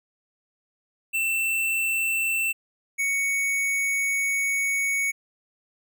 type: tone pair in turn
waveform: square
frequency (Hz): 2679 / 2227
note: E7 / C#7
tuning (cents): +27 / +7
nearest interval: minor third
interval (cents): 320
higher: first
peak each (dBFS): -23 / -23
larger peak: neither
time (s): 1.13-2.53 / 2.98-5.12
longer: second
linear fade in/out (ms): 20
effects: none